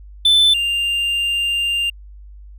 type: tone pair in turn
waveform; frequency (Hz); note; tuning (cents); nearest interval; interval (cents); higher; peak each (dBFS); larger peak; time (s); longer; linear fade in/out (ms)
triangle; 3520 / 2794; A7 / F7; 0 / 0; major third; 400; first; -8 / -15; first; 0.25-0.54 / 0.54-1.9; second; 5
effects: added 50 Hz sine -36 dBFS peak until 2.58 s